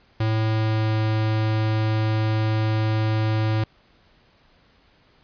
square tone with pitch glide, 110 to 109.18 Hz, A2 to A2, 0 to -13 cents, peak -20 dBFS, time 0.2-3.64 s, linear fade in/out 5 ms, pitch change -13 cents, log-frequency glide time 0.41-0.97 s, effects pink hiss -58 dBFS RMS until 5.23 s + resampled to 11025 Hz

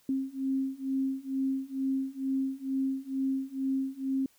sine beating tone pair, 266.3 / 268.5 Hz, C4 / C4, +31 / +45 cents, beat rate 2.2 Hz, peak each -32 / -31 dBFS, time 0.09-4.26 s, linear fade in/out 2 ms, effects white hiss -65 dBFS RMS until 4.38 s

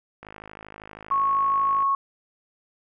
click train, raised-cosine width 0.5 ms, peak -25 dBFS, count 85, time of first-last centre 0.23-1.824 s, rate 52.7 Hz
sine tone, 1100 Hz, C#6, 14 cents flat, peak -19 dBFS, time 1.11-1.95 s, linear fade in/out 2 ms
effects none

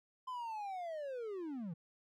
triangle linear sweep, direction down, 1036 to 153.2 Hz, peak -38 dBFS, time 0.27-1.74 s, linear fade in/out 10 ms, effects none

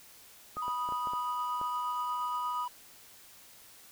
sine tone with tremolo, 1244.5 Hz, D#6, in tune, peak -32 dBFS, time 0.56-2.66 s, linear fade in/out 20 ms, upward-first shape triangle, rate 8.5 Hz, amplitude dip 40%
clicks, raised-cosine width 1 ms, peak -29 dBFS, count 7, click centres 0.569 / 0.681 / 0.889 / 0.923 / 1.072 / 1.135 / 1.614 s
triangle tone, 981 Hz, B5, 12 cents flat, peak -32 dBFS, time 0.62-2.68 s, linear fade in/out 5 ms
effects white hiss -55 dBFS RMS until 3.91 s

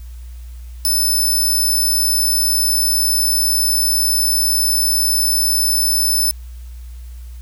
10% pulse tone, 5274 Hz, E8, in tune, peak -8 dBFS, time 0.85-6.31 s, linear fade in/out 0 ms, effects added 60 Hz sine -30 dBFS peak until 7.41 s + white hiss -51 dBFS RMS until 7.41 s

